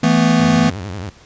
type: chord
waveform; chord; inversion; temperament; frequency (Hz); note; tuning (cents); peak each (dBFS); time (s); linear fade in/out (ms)
square; E suspended fourth; none; equal with one note detuned; 164.81 / 221.5 / 246.9; E3 / A3 / B3; 0 / +12 / 0; -16; 0.03-0.7; 5
type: click train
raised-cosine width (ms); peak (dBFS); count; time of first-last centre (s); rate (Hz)
2; -24; 5; 0.05-0.569; 7.71
type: tone with vibrato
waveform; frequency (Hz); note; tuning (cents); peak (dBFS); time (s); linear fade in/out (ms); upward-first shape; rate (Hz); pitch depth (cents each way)
sawtooth; 96; G2; -36; -21; 0.39-1.1; 5; sine; 11; 190
effects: pink hiss -46 dBFS RMS until 1.25 s + resampled to 16000 Hz